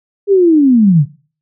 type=linear sweep; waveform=sine; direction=down; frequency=410.4 to 130.81 Hz; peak=-5 dBFS; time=0.27-1.06 s; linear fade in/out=50 ms; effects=noise-tail reverb RT60 0.4 s tail -20 dB re dry